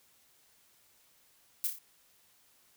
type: noise with echo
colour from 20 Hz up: violet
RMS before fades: -31 dBFS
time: 1.64-1.67 s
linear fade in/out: 0 ms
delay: 29 ms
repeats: 4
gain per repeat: -5 dB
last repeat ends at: 1.786 s
effects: white hiss -66 dBFS RMS until 2.76 s